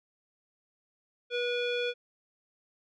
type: tone with low-pass filter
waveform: square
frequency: 485.6 Hz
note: B4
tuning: 29 cents flat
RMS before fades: -31 dBFS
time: 1.3-1.94 s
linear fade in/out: 50 ms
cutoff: 3100 Hz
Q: 4.9
effects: none